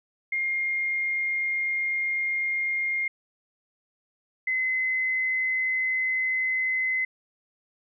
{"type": "tone pair in turn", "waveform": "sine", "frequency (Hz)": [2124, 2043], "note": ["C7", "C7"], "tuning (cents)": [25, -42], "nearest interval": "minor second", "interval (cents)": 67, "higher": "first", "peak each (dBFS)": [-24, -23], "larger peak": "second", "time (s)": [[0.32, 3.08], [4.47, 7.05]], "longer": "first", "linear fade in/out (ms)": 5, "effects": []}